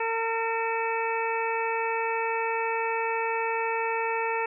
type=harmonic tone with a mistuned harmonic; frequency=454 Hz; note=A#4; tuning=46 cents flat; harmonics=1 / 2 / 3 / 4 / 5 / 6; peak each=-30 / -29 / -36 / -35 / -36 / -35 dBFS; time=0-4.46 s; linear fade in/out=5 ms; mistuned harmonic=6; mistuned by=-71 cents; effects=none